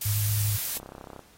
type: noise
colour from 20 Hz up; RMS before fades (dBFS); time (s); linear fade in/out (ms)
blue; -30; 0.01-0.78; 5
type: tone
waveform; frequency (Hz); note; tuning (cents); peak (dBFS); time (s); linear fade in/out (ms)
sine; 103.83; G#2; 0; -24; 0.05-0.57; 10
type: click train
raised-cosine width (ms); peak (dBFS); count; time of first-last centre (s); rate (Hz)
1; -27; 15; 0.77-1.193; 33.1
effects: pink hiss -57 dBFS RMS until 1.37 s + AAC 48 kbps